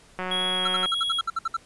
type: click train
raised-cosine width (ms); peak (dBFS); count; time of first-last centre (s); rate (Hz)
0.5; -16; 124; 0.19-0.858; 184
type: tone with vibrato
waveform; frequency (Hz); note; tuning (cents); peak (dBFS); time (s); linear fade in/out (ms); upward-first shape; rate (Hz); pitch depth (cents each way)
triangle; 3301; G#7; -11; -23; 0.31-1.21; 5; sine; 1.7; 12
type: tone bursts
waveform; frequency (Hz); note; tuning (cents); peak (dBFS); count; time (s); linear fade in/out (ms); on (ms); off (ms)
triangle; 1341; E6; +29; -21; 11; 0.65-1.568; 5; 28; 61
effects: pink hiss -54 dBFS RMS until 1.65 s + resampled to 24000 Hz